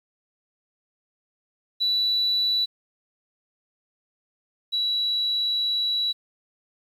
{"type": "tone pair in turn", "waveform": "sine", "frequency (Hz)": [3951, 3919], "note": ["B7", "B7"], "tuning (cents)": [0, -14], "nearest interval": "unison", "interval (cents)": 14, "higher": "first", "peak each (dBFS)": [-19, -21], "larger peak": "first", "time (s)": [[1.8, 2.66], [4.72, 6.13]], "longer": "second", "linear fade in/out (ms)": 20, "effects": ["tanh soft clip ceiling -15 dBFS", "9-bit"]}